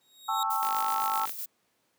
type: tone with exponential growth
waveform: sawtooth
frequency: 3769 Hz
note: A#7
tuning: 18 cents sharp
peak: -27 dBFS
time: 0.01-0.43 s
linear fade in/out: 1 ms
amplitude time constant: 91 ms
type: chord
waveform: sine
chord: A dominant seventh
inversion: third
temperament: just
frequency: 792 / 880 / 1100 / 1320 Hz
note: G5 / A5 / C#6 / E6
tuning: +18 / 0 / -14 / +2 cents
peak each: -34 / -30 / -35 / -30 dBFS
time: 0.28-1.26 s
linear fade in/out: 10 ms
type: noise with tremolo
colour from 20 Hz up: violet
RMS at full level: -36 dBFS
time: 0.5-1.46 s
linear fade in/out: 5 ms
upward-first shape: square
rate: 7.9 Hz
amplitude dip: 40%
type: click train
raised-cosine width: 0.2 ms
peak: -20 dBFS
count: 35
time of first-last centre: 0.63-1.294 s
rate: 51.2 Hz
effects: pink hiss -72 dBFS RMS until 1.98 s + high-pass 200 Hz 12 dB/octave